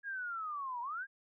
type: linear two-way sweep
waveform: sine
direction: down then up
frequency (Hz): 1656 to 932.3 to 1656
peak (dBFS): -37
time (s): 0.03-1.07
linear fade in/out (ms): 50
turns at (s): 0.81
effects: none